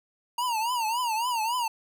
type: tone with vibrato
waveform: square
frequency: 932.3 Hz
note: A#5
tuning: in tune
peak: -26 dBFS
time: 0.38-1.68 s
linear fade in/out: 5 ms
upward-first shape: triangle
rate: 3.6 Hz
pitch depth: 160 cents each way
effects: none